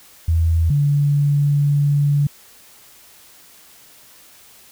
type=tone pair in turn; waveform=sine; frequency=82.41 / 144.02 Hz; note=E2 / D3; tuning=0 / -33 cents; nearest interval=minor seventh; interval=967 cents; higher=second; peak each=-13 dBFS; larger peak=neither; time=0.28-0.7 / 0.7-2.27 s; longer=second; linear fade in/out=5 ms; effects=white hiss -47 dBFS RMS until 4.71 s